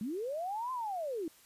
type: linear two-way sweep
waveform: sine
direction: up then down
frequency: 194.6 to 1046.5 to 300.4 Hz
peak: -34 dBFS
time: 0.01-1.28 s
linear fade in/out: 2 ms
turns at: 0.72 s
effects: white hiss -61 dBFS RMS until 1.45 s + resampled to 32000 Hz